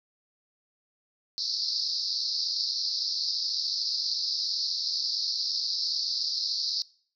pink band-pass noise, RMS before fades -30 dBFS, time 1.38-6.82 s, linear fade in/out 0 ms, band 4200 to 5300 Hz, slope 96 dB/octave, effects noise-tail reverb RT60 0.5 s tail -22 dB re dry

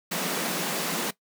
pink high-pass noise, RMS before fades -29 dBFS, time 0.11-1.11 s, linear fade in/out 10 ms, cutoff 160 Hz, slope 96 dB/octave, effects noise-tail reverb RT60 0.1 s tail -18 dB re dry

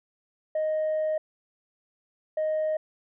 sine tone bursts at uneven times, 622.3 Hz, D#5, in tune, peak -22 dBFS, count 2, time 0.55-1.18 / 2.37-2.77 s, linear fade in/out 5 ms, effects tanh soft clip ceiling -22 dBFS

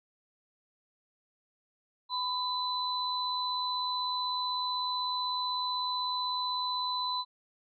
sine tone pair together, 1000 / 4008 Hz, B5 / B7, +21 / +25 cents, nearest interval 2 octaves, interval 2404 cents, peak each -32 / -33 dBFS, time 2.09-7.25 s, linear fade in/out 50 ms, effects none

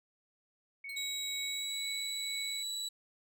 sine tone with tremolo, 2222 Hz, C#7, 4 cents sharp, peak -39 dBFS, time 0.84-2.63 s, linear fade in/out 5 ms, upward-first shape triangle, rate 2.1 Hz, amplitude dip 55%
sawtooth tone with exponential decay, 4156 Hz, C8, 12 cents flat, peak -40 dBFS, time 0.89-1.04 s, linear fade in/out 5 ms, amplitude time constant 32 ms
30% pulse tone with pitch glide, 3851 to 3934 Hz, B7 to B7, -44 to -7 cents, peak -33 dBFS, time 0.96-2.89 s, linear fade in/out 10 ms, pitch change +37 cents, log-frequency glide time 1.39-1.86 s
effects none

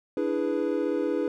triangle chord, E dominant seventh, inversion third, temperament equal, 293.7 / 329.6 / 415.3 / 493.9 Hz, D4 / E4 / G#4 / B4, 0 / 0 / 0 / 0 cents, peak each -28 dBFS, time 0.17-1.28 s, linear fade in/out 2 ms, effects none

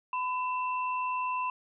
sine tone pair together, 1006 / 2680 Hz, B5 / E7, +32 / +28 cents, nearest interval octave + perfect fourth, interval 1696 cents, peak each -29 / -38 dBFS, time 0.13-1.5 s, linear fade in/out 2 ms, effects none

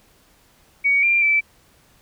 sine tone with pitch steps, 2249 / 2381 / 2321 Hz, C#7 / D7 / D7, +24 / +23 / -21 cents, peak -14 dBFS, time 0.84-1.41 s, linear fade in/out 20 ms, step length 190 ms, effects pink hiss -56 dBFS RMS until 2.01 s

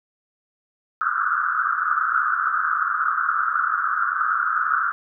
pink band-pass noise, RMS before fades -22 dBFS, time 1.01-4.92 s, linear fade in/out 0 ms, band 1200 to 1500 Hz, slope 96 dB/octave, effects none

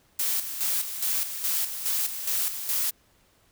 blue noise with tremolo, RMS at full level -26 dBFS, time 0.19-2.91 s, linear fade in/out 5 ms, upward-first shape square, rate 2.4 Hz, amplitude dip 60%, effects pink hiss -63 dBFS RMS until 3.51 s

